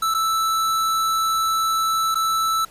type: tone with dropouts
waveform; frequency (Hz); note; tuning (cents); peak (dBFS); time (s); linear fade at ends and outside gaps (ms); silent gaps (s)
square; 1318.5; E6; 0; -19; 0.02-2.65; 5; 0.141-0.146 / 2.146-2.154
effects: pink hiss -48 dBFS RMS until 2.7 s + resampled to 32000 Hz